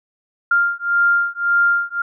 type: beating tone pair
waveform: sine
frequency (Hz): 1396.9 / 1398.7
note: F6 / F6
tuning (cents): 0 / +2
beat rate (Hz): 1.8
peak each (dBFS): -17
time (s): 0.51-2.02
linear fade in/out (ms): 5
effects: none